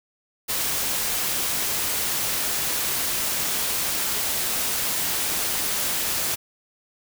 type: noise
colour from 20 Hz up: white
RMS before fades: -25 dBFS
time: 0.48-6.36 s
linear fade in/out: 20 ms
effects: none